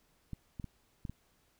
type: clicks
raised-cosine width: 5 ms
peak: -28 dBFS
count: 5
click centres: 0.333 / 0.598 / 0.643 / 1.052 / 1.096 s
effects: pink hiss -71 dBFS RMS until 1.59 s